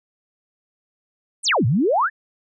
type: exponential two-way sweep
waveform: sine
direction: down then up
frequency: 10548 to 103.83 to 1846 Hz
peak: -15 dBFS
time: 1.43-2.1 s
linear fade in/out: 50 ms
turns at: 1.66 s
effects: none